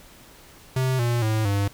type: tone with pitch steps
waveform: square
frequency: 130.1 / 119.3 / 109.4 / 100.32 Hz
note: C3 / A#2 / A2 / G2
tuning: -9 / +41 / -9 / +41 cents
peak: -21 dBFS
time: 0.76-1.68 s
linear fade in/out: 5 ms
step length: 230 ms
effects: pink hiss -49 dBFS RMS until 1.73 s